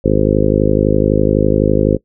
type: harmonic tone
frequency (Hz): 51.91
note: G#1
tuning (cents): 0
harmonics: 1 / 2 / 3 / 4 / 5 / 6 / 7 / 8 / 9 / 10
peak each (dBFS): -19 / -19 / -19 / -19 / -19 / -19 / -19 / -19 / -19 / -19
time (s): 0.04-1.97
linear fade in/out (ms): 10
effects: noise-tail reverb RT60 0.1 s tail -21 dB re dry